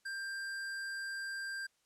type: tone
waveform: square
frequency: 1586 Hz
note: G6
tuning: 20 cents sharp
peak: -39 dBFS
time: 0.05-1.67 s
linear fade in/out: 10 ms
effects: white hiss -75 dBFS RMS until 1.85 s + low-pass 9000 Hz 12 dB/octave